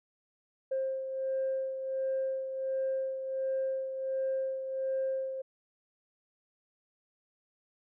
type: beating tone pair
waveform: sine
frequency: 530 / 531.4 Hz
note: C5 / C5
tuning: +22 / +27 cents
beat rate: 1.4 Hz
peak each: -30 / -38 dBFS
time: 0.71-5.42 s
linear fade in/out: 10 ms
effects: tanh soft clip ceiling -25 dBFS